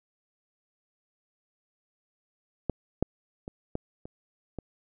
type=clicks; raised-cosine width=2 ms; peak=-13 / -10 / -24 / -17 / -28 / -22 dBFS; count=6; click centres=2.697 / 3.026 / 3.479 / 3.754 / 4.055 / 4.587 s; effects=none